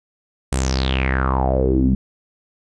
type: tone with low-pass filter sweep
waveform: sawtooth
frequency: 65.5 Hz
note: C2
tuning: 2 cents sharp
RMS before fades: -18 dBFS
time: 0.52-1.95 s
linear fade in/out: 5 ms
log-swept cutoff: 9200 to 200 Hz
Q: 6.8
effects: none